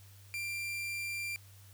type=tone; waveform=40% pulse; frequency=2372 Hz; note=D7; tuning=17 cents sharp; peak=-35 dBFS; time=0.34-1.36 s; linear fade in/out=0 ms; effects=added 98 Hz sine -54 dBFS peak until 1.73 s + white hiss -61 dBFS RMS until 1.73 s